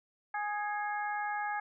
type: harmonic tone with a mistuned harmonic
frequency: 415.3 Hz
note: G#4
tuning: in tune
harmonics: 2 / 3 / 4 / 5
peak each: -34 / -42 / -38 / -45 dBFS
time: 0.34-1.6 s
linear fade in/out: 5 ms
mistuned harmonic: 5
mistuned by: +51 cents
effects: none